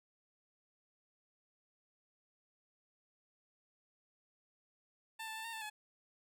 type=tone with pitch steps; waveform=15% pulse; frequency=890 / 881 / 887 / 915 / 886 / 851 Hz; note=A5 / A5 / A5 / A#5 / A5 / G#5; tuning=+20 / +2 / +14 / -32 / +12 / +42 cents; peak=-36 dBFS; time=5.19-5.7 s; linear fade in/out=10 ms; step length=85 ms; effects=none